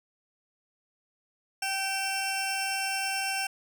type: tone pair together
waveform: 20% pulse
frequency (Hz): 775 / 2708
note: G5 / E7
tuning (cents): -20 / +46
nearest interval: octave + minor seventh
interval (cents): 2166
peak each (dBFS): -26 / -27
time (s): 1.62-3.47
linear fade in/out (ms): 5
effects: none